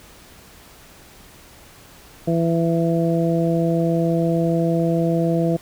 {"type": "harmonic tone", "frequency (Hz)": 166.7, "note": "E3", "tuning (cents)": 20, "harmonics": [1, 2, 3, 4], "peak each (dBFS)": [-19, -22, -24, -25], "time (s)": [2.27, 5.57], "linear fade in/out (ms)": 10, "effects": ["pink hiss -46 dBFS RMS until 5.61 s"]}